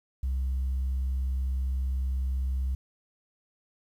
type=tone; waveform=sine; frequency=65.41 Hz; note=C2; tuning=in tune; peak=-24 dBFS; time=0.23-2.75 s; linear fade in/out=5 ms; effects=tanh soft clip ceiling -24 dBFS + 10-bit